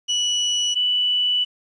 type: tone pair in turn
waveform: 35% pulse / sine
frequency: 2945 / 2967 Hz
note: F#7 / F#7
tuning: -9 / +4 cents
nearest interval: unison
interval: 13 cents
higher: second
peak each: -17 dBFS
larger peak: neither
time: 0.08-0.75 / 0.75-1.45 s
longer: second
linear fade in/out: 20 ms
effects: resampled to 22050 Hz + 9-bit